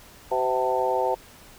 harmonic tone with a mistuned harmonic, 127.6 Hz, C3, 43 cents flat, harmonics 3 / 4 / 5 / 6 / 7, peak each -29 / -26 / -29 / -29 / -26 dBFS, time 0.31-1.15 s, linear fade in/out 10 ms, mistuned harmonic 5, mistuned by +42 cents, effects pink hiss -49 dBFS RMS until 1.58 s

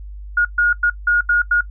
sine tone bursts at uneven times, 1435 Hz, F6, 47 cents sharp, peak -11 dBFS, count 6, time 0.37-0.45 / 0.58-0.73 / 0.83-0.9 / 1.07-1.21 / 1.29-1.42 / 1.51-1.61 s, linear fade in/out 5 ms, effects noise-tail reverb RT60 0.1 s tail -22 dB re dry + added 50 Hz sine -30 dBFS peak until 1.7 s

